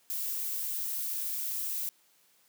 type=noise; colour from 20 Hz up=violet; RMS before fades=-34 dBFS; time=0.1-1.89 s; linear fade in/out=0 ms; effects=white hiss -66 dBFS RMS until 2.48 s + high-pass 150 Hz 12 dB/octave